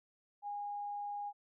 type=tone; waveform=sine; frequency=819 Hz; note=G#5; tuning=24 cents flat; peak=-38 dBFS; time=0.42-1.33 s; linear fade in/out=50 ms; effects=none